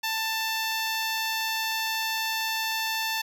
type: tone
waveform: 10% pulse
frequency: 887 Hz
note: A5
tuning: 14 cents sharp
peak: -18 dBFS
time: 0.03-3.22 s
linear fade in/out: 10 ms
effects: none